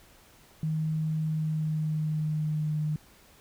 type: tone with pitch glide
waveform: sine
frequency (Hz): 156.9 to 152.7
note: D#3 to D#3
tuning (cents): +15 to -32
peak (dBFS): -26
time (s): 0.63-2.96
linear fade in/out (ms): 2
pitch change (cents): -47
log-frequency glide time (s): 1.17-2.79
effects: pink hiss -57 dBFS RMS until 3.4 s